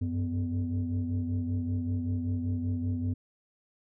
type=tone cluster; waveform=sine; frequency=94.3 / 99.5 / 250.4 Hz; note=F#2 / G2 / B3; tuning=+33 / +26 / +24 cents; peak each=-29 / -34 / -31 dBFS; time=0.01-3.14 s; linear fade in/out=10 ms; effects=tanh soft clip ceiling -23 dBFS